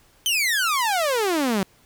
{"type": "exponential sweep", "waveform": "sawtooth", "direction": "down", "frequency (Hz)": [3136, 183.9], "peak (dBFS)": -16, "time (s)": [0.26, 1.63], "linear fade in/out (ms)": 0, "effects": ["pink hiss -57 dBFS RMS until 1.85 s"]}